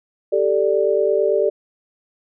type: chord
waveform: sine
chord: G suspended second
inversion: none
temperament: just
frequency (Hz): 392 / 441 / 588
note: G4 / A4 / D5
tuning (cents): 0 / +4 / +2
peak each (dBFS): -19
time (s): 0.32-1.5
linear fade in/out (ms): 10
effects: none